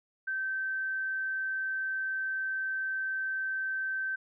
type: tone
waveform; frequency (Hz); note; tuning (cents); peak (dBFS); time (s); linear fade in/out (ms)
sine; 1549; G6; -21; -30; 0.27-4.16; 10
effects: none